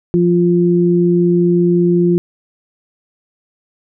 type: tone pair together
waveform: sine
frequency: 174.55 / 349.1 Hz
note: F3 / F4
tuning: -1 / -1 cents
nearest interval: octave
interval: 1200 cents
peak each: -12 dBFS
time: 0.14-2.18 s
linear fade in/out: 0 ms
effects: none